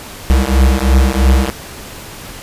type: beating tone pair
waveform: square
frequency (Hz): 64.1 / 67.1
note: C2 / C2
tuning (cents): -35 / +44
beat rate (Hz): 3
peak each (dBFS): -12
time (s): 0.3-1.5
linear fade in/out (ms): 0
effects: pink hiss -31 dBFS RMS until 2.42 s + resampled to 32000 Hz